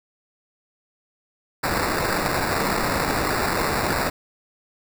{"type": "noise with sample-and-hold", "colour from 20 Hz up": "violet", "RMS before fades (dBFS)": -23, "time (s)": [1.63, 4.1], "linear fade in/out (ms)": 10, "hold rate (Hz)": 3150, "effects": []}